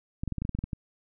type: clicks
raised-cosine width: 5 ms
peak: -19 dBFS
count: 11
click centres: 0.235 / 0.277 / 0.323 / 0.383 / 0.42 / 0.451 / 0.493 / 0.55 / 0.589 / 0.64 / 0.732 s
effects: none